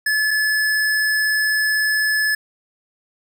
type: tone pair in turn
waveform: square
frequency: 1722 / 1722 Hz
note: A6 / A6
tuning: -38 / -38 cents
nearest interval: unison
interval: 0 cents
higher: neither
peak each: -17 dBFS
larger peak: neither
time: 0.06-0.31 / 0.31-2.35 s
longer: second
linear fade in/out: 5 ms
effects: none